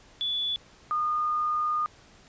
sine tone pair in turn, 3443 / 1222.2 Hz, A7 / D#6, -38 / -31 cents, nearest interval octave + tritone, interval 1793 cents, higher first, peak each -26 / -24 dBFS, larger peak second, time 0.21-0.56 / 0.91-1.86 s, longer second, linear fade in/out 0 ms, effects pink hiss -55 dBFS RMS until 2.28 s + resampled to 16000 Hz

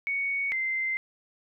sine tone pair in turn, 2228 / 2079 Hz, C#7 / C7, +8 / -12 cents, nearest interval minor second, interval 120 cents, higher first, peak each -26 dBFS, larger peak neither, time 0.07-0.52 / 0.52-0.97 s, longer neither, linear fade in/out 0 ms, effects none

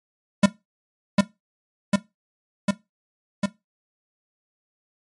square tone with echo, 200.8 Hz, G3, 42 cents sharp, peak -11 dBFS, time 0.43-0.46 s, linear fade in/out 5 ms, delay 750 ms, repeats 4, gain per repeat -2 dB, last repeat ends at 3.46 s, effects noise-tail reverb RT60 0.2 s tail -17 dB re dry + MP3 48 kbps

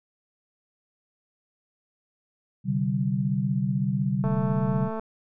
sine chord, C suspended second, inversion none, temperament equal with one note detuned, 130.81 / 146.83 / 192.52 Hz, C3 / D3 / G3, 0 / 0 / -31 cents, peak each -27 / -28 / -26 dBFS, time 2.64-4.9 s, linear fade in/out 50 ms
click train, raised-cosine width 1 ms, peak -20 dBFS, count 168, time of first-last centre 4.24-4.996 s, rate 221 Hz
effects none

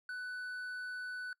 triangle tone with hard clipping, 1492 Hz, F#6, 14 cents sharp, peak -40 dBFS, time 0.09-1.33 s, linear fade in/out 2 ms, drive 7 dB, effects noise-tail reverb RT60 0.1 s tail -23 dB re dry

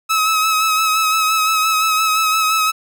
sawtooth tone with vibrato, 1286 Hz, E6, 43 cents flat, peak -10 dBFS, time 0.09-2.72 s, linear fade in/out 20 ms, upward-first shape sine, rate 5.8 Hz, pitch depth 30 cents each way, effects none

